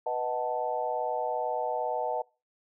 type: chord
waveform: sine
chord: B dominant seventh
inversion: none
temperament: equal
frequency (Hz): 493.9 / 622.3 / 740 / 880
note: B4 / D#5 / F#5 / A5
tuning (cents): 0 / 0 / 0 / 0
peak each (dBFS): -34 / -33 / -33 / -33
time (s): 0.06-2.22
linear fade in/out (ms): 5
effects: noise-tail reverb RT60 0.3 s tail -24 dB re dry